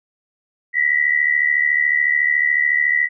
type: tone pair together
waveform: sine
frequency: 1921.1 / 1995 Hz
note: B6 / B6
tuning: -48 / +17 cents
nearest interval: minor second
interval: 65 cents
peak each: -17 / -17 dBFS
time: 0.73-3.09 s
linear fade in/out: 50 ms
effects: none